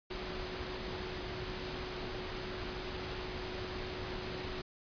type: tone in noise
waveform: sine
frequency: 368.5 Hz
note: F#4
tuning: 7 cents flat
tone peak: -44 dBFS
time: 0.1-4.62 s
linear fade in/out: 10 ms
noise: pink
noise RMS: -41 dBFS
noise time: 0.1-4.62 s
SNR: -6 dB
effects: resampled to 11025 Hz